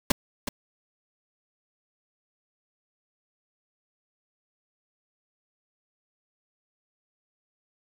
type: noise with echo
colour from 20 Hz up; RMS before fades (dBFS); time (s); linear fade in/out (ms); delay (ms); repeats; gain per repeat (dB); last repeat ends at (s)
pink; -20; 0.1-0.12; 5; 370; 1; -10; 0.49
effects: none